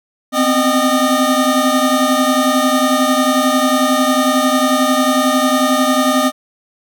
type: tone cluster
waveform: square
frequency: 253.3 / 264.4 / 613 / 1221 Hz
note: B3 / C4 / D#5 / D#6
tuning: +44 / +18 / -26 / -33 cents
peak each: -18 dBFS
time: 0.32-6.32 s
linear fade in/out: 50 ms
effects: none